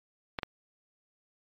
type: clicks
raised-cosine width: 0.3 ms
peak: -15 / -15 dBFS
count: 2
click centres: 0.388 / 0.432 s
effects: low-pass 5000 Hz 12 dB/octave + MP3 64 kbps